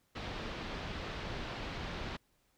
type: low-pass noise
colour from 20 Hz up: pink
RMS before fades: -41 dBFS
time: 0.15-2.17 s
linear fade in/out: 10 ms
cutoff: 4300 Hz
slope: 24 dB/octave
effects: pink hiss -74 dBFS RMS until 2.57 s